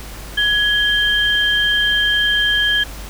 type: tone pair together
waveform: sine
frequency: 1676 / 3161 Hz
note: G#6 / G7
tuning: +15 / +14 cents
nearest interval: major seventh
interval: 1099 cents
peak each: -16 dBFS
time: 0.37-2.84 s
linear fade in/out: 10 ms
effects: added 50 Hz sine -31 dBFS peak until 3.09 s + pink hiss -35 dBFS RMS until 3.09 s